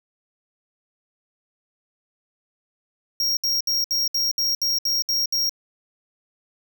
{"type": "tone bursts", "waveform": "square", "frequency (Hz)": 5588, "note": "F8", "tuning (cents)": 0, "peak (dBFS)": -20, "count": 10, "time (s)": [3.2, 5.494], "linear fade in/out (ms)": 2, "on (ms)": 170, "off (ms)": 66, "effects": []}